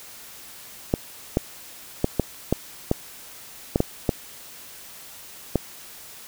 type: clicks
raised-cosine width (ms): 2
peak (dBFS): -5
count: 10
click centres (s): 0.939 / 1.371 / 2.044 / 2.197 / 2.526 / 2.914 / 3.759 / 3.804 / 4.092 / 5.557
effects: white hiss -43 dBFS RMS until 6.27 s